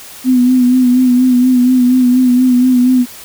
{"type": "tone with vibrato", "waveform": "sine", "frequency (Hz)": 251.2, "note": "B3", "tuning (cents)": 30, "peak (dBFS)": -6, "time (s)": [0.24, 3.06], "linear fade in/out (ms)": 50, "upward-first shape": "sine", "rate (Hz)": 4.2, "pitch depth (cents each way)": 41, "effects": ["white hiss -33 dBFS RMS until 3.24 s"]}